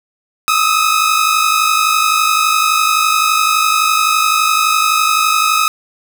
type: tone pair together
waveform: sawtooth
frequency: 1244.5 / 1296.3 Hz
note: D#6 / E6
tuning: 0 / -29 cents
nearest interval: minor second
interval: 71 cents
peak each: -10 dBFS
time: 0.48-5.68 s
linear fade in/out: 0 ms
effects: none